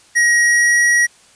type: tone with pitch glide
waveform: square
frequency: 1895 to 1909.3 Hz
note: A#6 to A#6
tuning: +28 to +41 cents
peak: -11 dBFS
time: 0.15-1.07 s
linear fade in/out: 20 ms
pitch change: +13 cents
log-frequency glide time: 0.41-0.83 s
effects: white hiss -49 dBFS RMS until 1.35 s + resampled to 22050 Hz